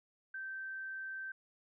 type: tone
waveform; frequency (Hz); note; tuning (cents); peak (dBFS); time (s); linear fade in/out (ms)
sine; 1555; G6; -14; -40; 0.34-1.32; 5
effects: none